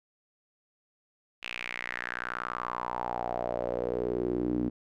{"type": "tone with band-pass filter sweep", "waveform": "sawtooth", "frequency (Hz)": 60.6, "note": "B1", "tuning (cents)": -32, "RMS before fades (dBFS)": -33, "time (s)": [1.42, 4.7], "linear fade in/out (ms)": 20, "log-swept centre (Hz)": [2700, 270], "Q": 4.8, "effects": []}